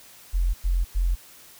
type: tone bursts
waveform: sine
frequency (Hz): 43.65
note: F1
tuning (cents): 0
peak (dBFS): -19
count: 3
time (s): 0.33-1.156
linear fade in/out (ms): 20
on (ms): 210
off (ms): 98
effects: white hiss -49 dBFS RMS until 1.59 s